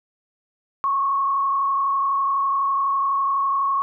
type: tone with frequency modulation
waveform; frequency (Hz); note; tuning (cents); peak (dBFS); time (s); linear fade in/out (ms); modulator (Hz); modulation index
sine; 1100; C#6; -14; -18; 0.84-3.82; 0; 32; 0.85
effects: none